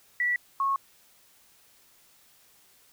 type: tone pair in turn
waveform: sine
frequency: 1952 / 1095.5 Hz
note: B6 / C#6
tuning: -21 / -21 cents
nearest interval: minor seventh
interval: 1000 cents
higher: first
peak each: -23 dBFS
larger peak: neither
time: 0.2-0.36 / 0.6-0.76 s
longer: neither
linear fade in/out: 2 ms
effects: white hiss -60 dBFS RMS until 2.92 s